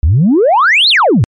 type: exponential two-way sweep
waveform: sine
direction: up then down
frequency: 65.9 to 4435 to 92.3 Hz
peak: -4 dBFS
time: 0.03-1.24 s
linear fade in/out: 0 ms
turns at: 0.89 s
effects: tanh soft clip ceiling -2 dBFS + MP3 48 kbps